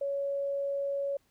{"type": "tone", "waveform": "sine", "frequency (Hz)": 559, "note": "C#5", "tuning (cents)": 14, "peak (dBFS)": -29, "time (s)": [0.01, 1.17], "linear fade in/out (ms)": 5, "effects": ["pink hiss -71 dBFS RMS until 1.3 s"]}